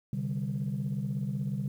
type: chord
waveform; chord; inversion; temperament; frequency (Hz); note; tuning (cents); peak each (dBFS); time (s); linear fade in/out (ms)
sine; C suspended second; none; just; 130.81 / 147.16 / 196.22; C3 / D3 / G3; 0 / +4 / +2; -33 / -33 / -33; 0.13-1.68; 2
effects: tanh soft clip ceiling -24 dBFS + 10-bit